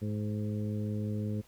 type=harmonic tone with a mistuned harmonic; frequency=105.7 Hz; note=G#2; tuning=31 cents sharp; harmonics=1 / 2 / 3 / 4 / 5; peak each=-33 / -35 / -44 / -44 / -47 dBFS; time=0.01-1.42 s; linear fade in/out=20 ms; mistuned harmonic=5; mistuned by=-18 cents; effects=pink hiss -62 dBFS RMS until 1.47 s